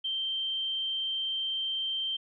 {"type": "tone", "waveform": "sine", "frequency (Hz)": 3136, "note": "G7", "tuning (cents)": 0, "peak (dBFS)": -29, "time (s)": [0.04, 2.17], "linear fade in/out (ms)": 10, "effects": []}